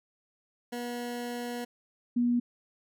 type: tone pair in turn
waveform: 20% pulse / sine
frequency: 241.3 / 241.3 Hz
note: B3 / B3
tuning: -40 / -40 cents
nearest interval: unison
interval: 0 cents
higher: neither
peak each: -29 / -23 dBFS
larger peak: second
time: 0.72-1.65 / 2.16-2.4 s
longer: first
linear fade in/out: 10 ms
effects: none